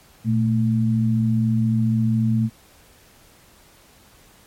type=tone pair together; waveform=sine; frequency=117.3 / 221.4 Hz; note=A#2 / A3; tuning=+11 / +11 cents; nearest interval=major seventh; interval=1100 cents; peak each=-19 dBFS; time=0.24-2.5 s; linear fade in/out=50 ms; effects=pink hiss -52 dBFS RMS until 4.46 s + MP3 64 kbps